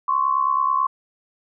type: tone pair together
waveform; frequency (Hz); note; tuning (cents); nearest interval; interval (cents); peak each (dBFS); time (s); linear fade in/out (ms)
sine; 1046.5 / 1115.7; C6 / C#6; 0 / +11; minor second; 111; -20; 0.08-0.87; 5
effects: none